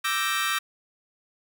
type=chord; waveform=25% pulse; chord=E half-diminished seventh; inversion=third; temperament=equal; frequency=1174.7 / 1318.5 / 1568 / 1864.7 Hz; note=D6 / E6 / G6 / Bb6; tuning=0 / 0 / 0 / 0 cents; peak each=-26 dBFS; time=0.04-0.59 s; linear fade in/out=10 ms; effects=none